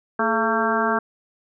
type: harmonic tone with a mistuned harmonic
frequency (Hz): 225.9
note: A3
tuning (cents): +46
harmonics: 1 / 2 / 3 / 4 / 5 / 6 / 7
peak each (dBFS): -26 / -26 / -26 / -26 / -26 / -26 / -26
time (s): 0.19-0.99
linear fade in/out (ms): 5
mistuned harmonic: 2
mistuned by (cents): -89
effects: none